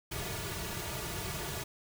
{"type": "noise with comb filter", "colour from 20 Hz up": "pink", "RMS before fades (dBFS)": -38, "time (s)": [0.11, 1.64], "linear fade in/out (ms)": 10, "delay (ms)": 3.8, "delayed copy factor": -0.9, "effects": []}